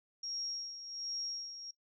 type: tone with tremolo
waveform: sine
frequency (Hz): 5588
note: F8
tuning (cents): 0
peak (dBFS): -36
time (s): 0.23-1.71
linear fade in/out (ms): 5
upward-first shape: sine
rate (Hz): 1.3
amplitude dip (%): 65
effects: noise-tail reverb RT60 0.1 s tail -20 dB re dry